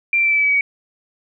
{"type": "tone with pitch steps", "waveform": "sine", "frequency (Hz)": [2367, 2351, 2334, 2318, 2302, 2286, 2271, 2255], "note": ["D7", "D7", "D7", "D7", "D7", "D7", "C#7", "C#7"], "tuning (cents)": [13, 1, -11, -23, -35, -47, 41, 29], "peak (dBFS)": -13, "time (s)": [0.13, 0.61], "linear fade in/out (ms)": 2, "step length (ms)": 60, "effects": []}